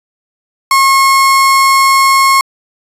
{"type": "tone", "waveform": "35% pulse", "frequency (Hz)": 1084, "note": "C#6", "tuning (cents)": -39, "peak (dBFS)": -4, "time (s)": [0.71, 2.41], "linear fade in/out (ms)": 2, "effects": ["resampled to 32000 Hz"]}